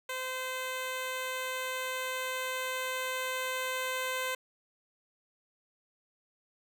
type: tone with level ramp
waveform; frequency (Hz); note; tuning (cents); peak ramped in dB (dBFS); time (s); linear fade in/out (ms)
10% pulse; 515; C5; -28; -26 to -23; 0.09-4.35; 5
effects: none